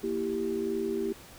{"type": "chord", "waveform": "sine", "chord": "E diminished", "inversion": "second", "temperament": "equal", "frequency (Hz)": [233.1, 329.6, 392], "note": ["Bb3", "E4", "G4"], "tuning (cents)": [0, 0, 0], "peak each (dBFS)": [-35, -34, -30], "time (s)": [0.03, 1.13], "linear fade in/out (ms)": 10, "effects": ["pink hiss -50 dBFS RMS until 1.38 s"]}